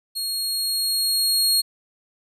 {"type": "tone with level ramp", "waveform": "sawtooth", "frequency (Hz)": 4287, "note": "C8", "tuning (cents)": 41, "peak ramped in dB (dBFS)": [-22, -13], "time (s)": [0.15, 1.62], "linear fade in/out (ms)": 20, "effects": ["resampled to 32000 Hz"]}